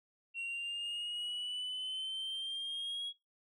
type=exponential sweep; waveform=sine; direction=up; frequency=2731 to 3322 Hz; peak=-34 dBFS; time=0.34-3.13 s; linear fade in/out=50 ms; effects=noise-tail reverb RT60 0.2 s tail -22 dB re dry + tanh soft clip ceiling -36 dBFS